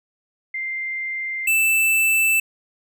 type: tone pair in turn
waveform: sine / square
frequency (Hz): 2093 / 2647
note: C7 / E7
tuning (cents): 0 / +7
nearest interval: major third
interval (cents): 407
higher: second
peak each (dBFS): -24 / -16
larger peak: second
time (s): 0.54-1.47 / 1.47-2.4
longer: neither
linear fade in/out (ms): 5
effects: none